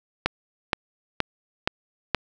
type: click train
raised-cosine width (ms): 0.3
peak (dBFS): -4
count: 5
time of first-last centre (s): 0.26-2.147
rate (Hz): 2.12
effects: none